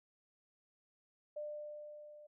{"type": "tone with level ramp", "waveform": "sine", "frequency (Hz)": 597, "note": "D5", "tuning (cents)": 28, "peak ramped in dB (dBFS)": [-39, -54], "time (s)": [1.36, 2.27], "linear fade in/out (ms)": 10, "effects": []}